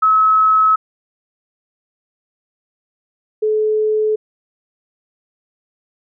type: tone pair in turn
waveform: sine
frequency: 1289 / 430.2 Hz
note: E6 / A4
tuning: -39 / -39 cents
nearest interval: octave + perfect fifth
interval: 1900 cents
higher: first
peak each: -9 / -13 dBFS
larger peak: first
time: 0.02-0.76 / 3.42-4.16 s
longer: neither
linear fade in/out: 10 ms
effects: none